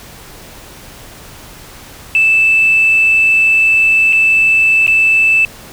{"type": "tone with dropouts", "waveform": "sine", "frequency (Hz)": 2637, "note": "E7", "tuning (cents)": 0, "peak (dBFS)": -6, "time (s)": [2.15, 5.45], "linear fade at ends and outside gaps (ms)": 1, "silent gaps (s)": [[4.126, 4.13], [4.866, 4.878]], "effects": ["tanh soft clip ceiling -2 dBFS", "pink hiss -35 dBFS RMS until 5.72 s"]}